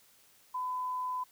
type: tone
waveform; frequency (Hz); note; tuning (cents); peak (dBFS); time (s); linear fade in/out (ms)
sine; 1007; B5; +33; -32; 0.54-1.24; 10
effects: white hiss -63 dBFS RMS until 1.31 s